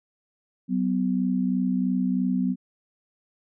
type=tone pair together; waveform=sine; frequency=188.26 / 251.3 Hz; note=F#3 / B3; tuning=+30 / +30 cents; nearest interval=perfect fourth; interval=500 cents; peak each=-24 / -24 dBFS; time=0.68-2.56 s; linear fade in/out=50 ms; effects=none